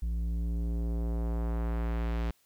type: tone with low-pass filter sweep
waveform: square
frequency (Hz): 57.3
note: A#1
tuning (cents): -29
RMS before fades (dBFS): -31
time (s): 0.02-2.31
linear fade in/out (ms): 5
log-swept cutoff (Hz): 120 to 3800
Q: 0.79
effects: white hiss -68 dBFS RMS until 2.45 s